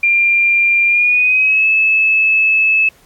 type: tone with pitch glide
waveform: sine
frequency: 2388 to 2604 Hz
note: D7 to E7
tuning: +28 to -22 cents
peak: -9 dBFS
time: 0.03-2.89 s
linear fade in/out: 5 ms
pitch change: +150 cents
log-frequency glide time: 0.86-1.67 s
effects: pink hiss -50 dBFS RMS until 3.05 s + AAC 64 kbps